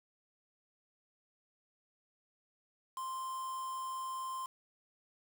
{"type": "tone with quantisation", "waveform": "triangle", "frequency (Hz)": 1046.5, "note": "C6", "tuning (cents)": 0, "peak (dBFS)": -36, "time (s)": [2.97, 4.46], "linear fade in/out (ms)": 2, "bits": 8, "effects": []}